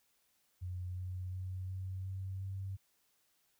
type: tone with pitch steps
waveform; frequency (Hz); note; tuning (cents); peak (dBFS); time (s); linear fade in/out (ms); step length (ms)
sine; 90.5 / 91.66 / 92.83 / 94.02 / 95.22 / 96.44; F#2 / F#2 / F#2 / F#2 / G2 / G2; -38 / -16 / +6 / +28 / -50 / -28; -38; 0.61-2.77; 20; 360
effects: white hiss -75 dBFS RMS until 3.59 s